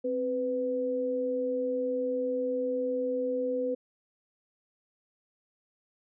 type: tone pair together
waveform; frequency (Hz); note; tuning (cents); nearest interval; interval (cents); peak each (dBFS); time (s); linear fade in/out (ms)
sine; 261.6 / 499.9; C4 / B4; 0 / +21; major seventh; 1121; -34 / -28; 0.04-3.75; 10
effects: none